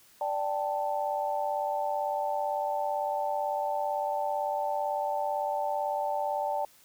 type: chord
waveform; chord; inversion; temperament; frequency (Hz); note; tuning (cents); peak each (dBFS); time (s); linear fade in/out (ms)
sine; D suspended fourth; none; just; 587.3 / 783.1 / 881; D5 / G5 / A5; 0 / -2 / +2; -32; 0.21-6.65; 2
effects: white hiss -59 dBFS RMS until 6.84 s